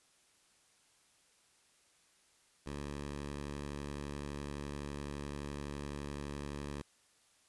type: tone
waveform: 10% pulse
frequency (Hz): 71.8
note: D2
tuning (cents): -39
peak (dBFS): -32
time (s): 2.66-6.82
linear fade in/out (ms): 5
effects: white hiss -69 dBFS RMS until 7.48 s + resampled to 24000 Hz